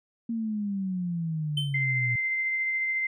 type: exponential sweep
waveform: sine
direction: down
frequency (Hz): 233.1 to 118.6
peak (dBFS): -27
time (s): 0.29-2.16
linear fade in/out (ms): 5
type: tone with exponential decay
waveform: triangle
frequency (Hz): 3084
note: G7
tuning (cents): -29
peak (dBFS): -23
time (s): 1.57-1.84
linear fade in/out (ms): 5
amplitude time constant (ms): 58
type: tone with tremolo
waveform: sine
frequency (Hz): 2080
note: C7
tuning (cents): -11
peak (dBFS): -24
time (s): 1.74-3.07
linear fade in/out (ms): 5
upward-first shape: triangle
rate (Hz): 14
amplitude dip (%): 25
effects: none